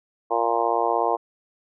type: harmonic tone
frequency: 116.54 Hz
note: A#2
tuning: in tune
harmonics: 3 / 4 / 5 / 6 / 7 / 8 / 9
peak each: -30 / -26 / -29 / -25 / -27 / -27 / -28 dBFS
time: 0.3-1.17 s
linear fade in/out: 20 ms
effects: none